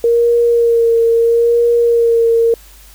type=tone with vibrato; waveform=sine; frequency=466.2 Hz; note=A#4; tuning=in tune; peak=-8 dBFS; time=0.04-2.54 s; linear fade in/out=2 ms; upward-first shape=sine; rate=0.76 Hz; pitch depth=23 cents each way; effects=added 50 Hz sine -40 dBFS peak until 2.94 s + white hiss -43 dBFS RMS until 2.94 s